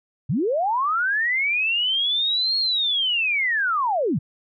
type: linear two-way sweep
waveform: sine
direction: up then down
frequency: 107 to 4321 to 107 Hz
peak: -19 dBFS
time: 0.29-4.19 s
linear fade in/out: 10 ms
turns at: 2.58 s
effects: none